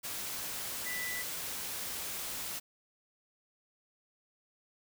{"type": "tone in noise", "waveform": "sine", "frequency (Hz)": 1982, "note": "B6", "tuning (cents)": 6, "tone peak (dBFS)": -37, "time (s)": [0.85, 1.23], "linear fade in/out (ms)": 20, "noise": "white", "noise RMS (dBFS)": -39, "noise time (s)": [0.03, 2.6], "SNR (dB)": -1, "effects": []}